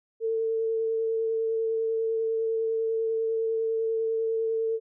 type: tone with vibrato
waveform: sine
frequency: 448.9 Hz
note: A4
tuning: 35 cents sharp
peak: -24 dBFS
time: 0.2-4.8 s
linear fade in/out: 50 ms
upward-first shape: triangle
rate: 10 Hz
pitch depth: 15 cents each way
effects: none